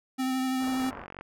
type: tone with vibrato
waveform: square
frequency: 260 Hz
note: C4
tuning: 11 cents flat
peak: -27 dBFS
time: 0.18-0.91 s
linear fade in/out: 20 ms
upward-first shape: triangle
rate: 12 Hz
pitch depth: 19 cents each way
type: low-pass noise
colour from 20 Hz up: white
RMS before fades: -43 dBFS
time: 0.59-1.07 s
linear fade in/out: 50 ms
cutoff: 1300 Hz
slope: 24 dB/octave
type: click train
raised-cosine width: 0.5 ms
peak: -26 dBFS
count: 20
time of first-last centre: 0.8-1.21 s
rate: 46.3 Hz
effects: none